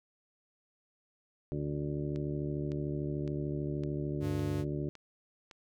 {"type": "harmonic tone", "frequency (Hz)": 73.42, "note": "D2", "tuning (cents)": 0, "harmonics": [1, 2, 3, 4, 5, 6, 8], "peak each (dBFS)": [-44, -35, -46, -39, -39, -47, -47], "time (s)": [1.52, 4.89], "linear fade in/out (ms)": 0}
{"type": "click train", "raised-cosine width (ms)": 0.2, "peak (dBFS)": -33, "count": 7, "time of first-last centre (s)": [2.16, 5.512], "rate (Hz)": 1.79}
{"type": "tone", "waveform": "square", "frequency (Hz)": 97.8, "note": "G2", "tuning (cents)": -4, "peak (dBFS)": -36, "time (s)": [4.2, 4.65], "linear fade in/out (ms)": 50}
{"effects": []}